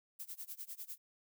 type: noise with tremolo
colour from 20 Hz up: violet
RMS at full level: -44 dBFS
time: 0.19-0.98 s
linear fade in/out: 10 ms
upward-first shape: sine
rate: 10 Hz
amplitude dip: 95%
effects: none

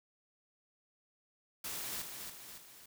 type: noise with echo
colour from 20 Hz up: white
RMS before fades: -41 dBFS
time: 1.64-2.02 s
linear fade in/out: 5 ms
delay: 280 ms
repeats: 3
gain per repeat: -5 dB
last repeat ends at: 2.86 s
effects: none

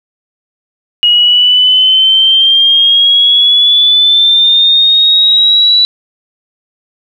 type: exponential sweep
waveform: sine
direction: up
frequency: 2886 to 3951 Hz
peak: -4 dBFS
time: 1.03-5.85 s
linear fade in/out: 0 ms
effects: 7-bit

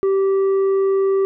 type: tone with tanh clipping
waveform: triangle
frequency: 388.7 Hz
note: G4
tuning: 15 cents flat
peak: -15 dBFS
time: 0.03-1.25 s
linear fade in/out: 0 ms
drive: 9 dB
effects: none

